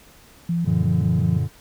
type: tone bursts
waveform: sine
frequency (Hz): 170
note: F3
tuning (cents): -46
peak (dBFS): -19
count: 5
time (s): 0.49-1.374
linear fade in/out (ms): 5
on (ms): 160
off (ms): 21
type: chord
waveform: triangle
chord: Gb augmented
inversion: none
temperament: just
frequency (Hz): 92.5 / 115.62 / 144.53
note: Gb2 / Bb2 / D3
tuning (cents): 0 / -14 / -27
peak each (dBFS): -22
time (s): 0.64-1.49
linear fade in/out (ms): 50
effects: pink hiss -50 dBFS RMS until 1.6 s